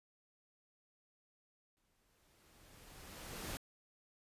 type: noise with exponential growth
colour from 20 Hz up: pink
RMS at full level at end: -42 dBFS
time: 1.77-3.57 s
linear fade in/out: 0 ms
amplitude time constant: 390 ms
effects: resampled to 32000 Hz